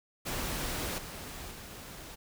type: noise with level steps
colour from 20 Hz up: pink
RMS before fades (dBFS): -35 / -43 / -46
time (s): 0.25-2.16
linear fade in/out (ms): 20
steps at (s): 0.98 / 1.51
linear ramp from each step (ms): 2
effects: none